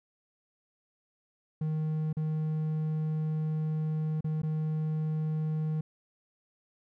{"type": "tone with dropouts", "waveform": "triangle", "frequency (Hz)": 155.8, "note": "D#3", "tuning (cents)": 3, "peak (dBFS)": -26, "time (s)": [1.61, 5.81], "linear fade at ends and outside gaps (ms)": 5, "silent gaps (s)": [[2.129, 2.168], [4.208, 4.243], [4.419, 4.431]], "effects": []}